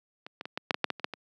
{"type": "clicks", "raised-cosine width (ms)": 0.3, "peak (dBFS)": [-25, -21, -21, -15, -8, -13, -7, -12, -26, -12, -21], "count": 11, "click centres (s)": [0.265, 0.411, 0.455, 0.575, 0.708, 0.744, 0.843, 0.903, 0.997, 1.044, 1.137], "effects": ["high-pass 200 Hz 12 dB/octave"]}